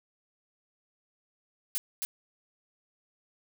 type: noise with echo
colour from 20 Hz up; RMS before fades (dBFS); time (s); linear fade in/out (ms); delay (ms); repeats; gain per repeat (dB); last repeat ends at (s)
blue; -31; 1.75-1.78; 0; 270; 1; -2; 2.05
effects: none